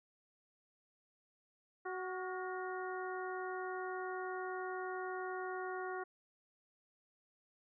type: harmonic tone with a mistuned harmonic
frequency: 371.3 Hz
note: F#4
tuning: 6 cents sharp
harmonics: 1 / 2 / 3 / 4 / 5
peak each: -42 / -45 / -47 / -47 / -51 dBFS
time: 1.85-6.04 s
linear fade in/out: 10 ms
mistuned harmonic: 4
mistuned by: -57 cents
effects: none